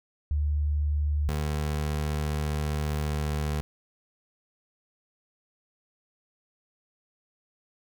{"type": "tone pair in turn", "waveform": ["sine", "25% pulse"], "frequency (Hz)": [74, 74.95], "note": ["D2", "D2"], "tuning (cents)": [14, 36], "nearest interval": "unison", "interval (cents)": 22, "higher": "second", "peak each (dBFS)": -23, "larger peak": "neither", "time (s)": [[0.31, 1.29], [1.29, 3.61]], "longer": "second", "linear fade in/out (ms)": 0, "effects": []}